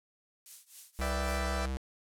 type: noise with tremolo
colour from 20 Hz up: violet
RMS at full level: -41 dBFS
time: 0.46-1.5 s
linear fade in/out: 0 ms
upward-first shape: triangle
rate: 3.8 Hz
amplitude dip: 95%
type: tone with vibrato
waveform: square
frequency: 65.41 Hz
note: C2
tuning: in tune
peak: -33 dBFS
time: 0.99-1.77 s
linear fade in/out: 0 ms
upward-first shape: triangle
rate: 5.9 Hz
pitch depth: 21 cents each way
type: chord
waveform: 20% pulse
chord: E minor seventh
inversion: second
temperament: equal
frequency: 493.9 / 587.3 / 659.3 / 784 Hz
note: B4 / D5 / E5 / G5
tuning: 0 / 0 / 0 / 0 cents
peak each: -36 / -34 / -33 / -36 dBFS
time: 1.01-1.66 s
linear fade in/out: 5 ms
effects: low-pass 10000 Hz 12 dB/octave